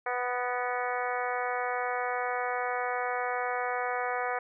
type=harmonic tone with a mistuned harmonic; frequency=247.5 Hz; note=B3; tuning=4 cents sharp; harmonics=2 / 3 / 4 / 5 / 6 / 7 / 8 / 9; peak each=-35 / -33 / -38 / -37 / -38 / -40 / -41 / -41 dBFS; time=0.06-4.39 s; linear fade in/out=5 ms; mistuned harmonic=8; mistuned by=-37 cents; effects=none